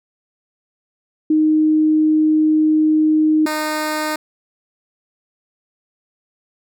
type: tone pair in turn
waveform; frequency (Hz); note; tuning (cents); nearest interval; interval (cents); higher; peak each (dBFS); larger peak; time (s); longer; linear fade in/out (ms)
sine / 10% pulse; 310 / 307.1; D#4 / D#4; -6 / -23; unison; 17; first; -11; neither; 1.3-3.46 / 3.46-4.16; first; 5
effects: none